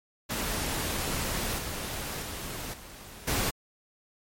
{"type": "noise with level steps", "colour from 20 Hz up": "pink", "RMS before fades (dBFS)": [-31, -35, -37, -46, -28], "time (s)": [0.29, 3.51], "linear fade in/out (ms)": 20, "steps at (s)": [1.58, 2.22, 2.73, 3.27], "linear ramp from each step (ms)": 10, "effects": ["MP3 64 kbps"]}